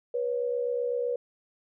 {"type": "tone pair together", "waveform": "sine", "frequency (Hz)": [486.5, 554.4], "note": ["B4", "C#5"], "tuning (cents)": [-26, 0], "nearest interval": "major second", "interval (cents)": 226, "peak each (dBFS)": [-27, -33], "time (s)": [0.14, 1.16], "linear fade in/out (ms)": 5, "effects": []}